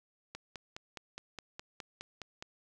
click train, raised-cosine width 0.2 ms, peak -25 dBFS, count 11, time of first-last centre 0.35-2.425 s, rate 4.82 Hz, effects none

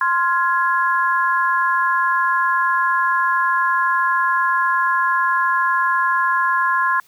sine chord, F minor, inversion second, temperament just, 1047.7 / 1396.9 / 1676.3 Hz, C6 / F6 / Ab6, +2 / 0 / +16 cents, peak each -17 / -23 / -20 dBFS, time 0.01-7 s, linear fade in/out 2 ms, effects white hiss -54 dBFS RMS until 7.07 s

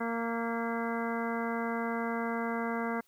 harmonic tone with a mistuned harmonic, 231.3 Hz, A#3, 13 cents flat, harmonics 1 / 2 / 3 / 4 / 5 / 6 / 7 / 9, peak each -34 / -37 / -39 / -40 / -41 / -42 / -42 / -44 dBFS, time 0-3.01 s, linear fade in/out 10 ms, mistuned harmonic 9, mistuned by -41 cents, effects white hiss -69 dBFS RMS until 3.07 s

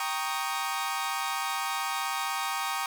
sawtooth chord, Eb dominant seventh, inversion first, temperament equal, 784 / 932.3 / 1108.7 / 1244.5 Hz, G5 / Bb5 / Db6 / Eb6, 0 / 0 / 0 / 0 cents, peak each -31 dBFS, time 0-2.86 s, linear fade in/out 2 ms, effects none

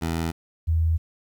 15% pulse / sine tone pair in turn, 82.41 / 81.42 Hz, E2 / E2, 0 / -21 cents, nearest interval unison, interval 21 cents, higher first, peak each -18 dBFS, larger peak neither, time 0.01-0.32 / 0.67-0.98 s, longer neither, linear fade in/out 20 ms, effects 10-bit

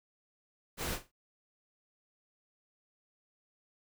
pink noise with echo, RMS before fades -36 dBFS, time 0.77-0.99 s, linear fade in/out 50 ms, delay 43 ms, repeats 3, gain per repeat -12 dB, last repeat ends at 1.119 s, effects none

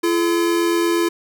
square tone pair together, 340.1 / 428.5 Hz, F4 / A4, -46 / -46 cents, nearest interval major third, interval 400 cents, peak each -17 / -25 dBFS, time 0.03-1.09 s, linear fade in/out 10 ms, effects none

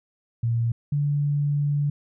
sine tone pair in turn, 116.54 / 144.87 Hz, A#2 / D3, 0 / -23 cents, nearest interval major third, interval 377 cents, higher second, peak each -20 dBFS, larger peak neither, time 0.43-0.72 / 0.92-1.9 s, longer second, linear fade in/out 5 ms, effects none

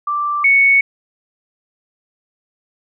sine tone pair in turn, 1174.7 / 2218 Hz, D6 / C#7, 0 / 0 cents, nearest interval major seventh, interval 1100 cents, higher second, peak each -16 / -8 dBFS, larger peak second, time 0.07-0.44 / 0.44-0.81 s, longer neither, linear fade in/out 5 ms, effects none

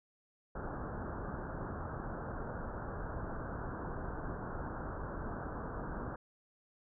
pink low-pass noise, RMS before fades -41 dBFS, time 0.55-6.16 s, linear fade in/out 5 ms, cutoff 1600 Hz, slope 96 dB/octave, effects none

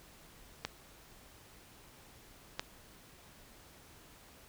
clicks, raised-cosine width 0.2 ms, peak -17 dBFS, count 2, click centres 0.65 / 2.595 s, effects pink hiss -58 dBFS RMS until 4.48 s

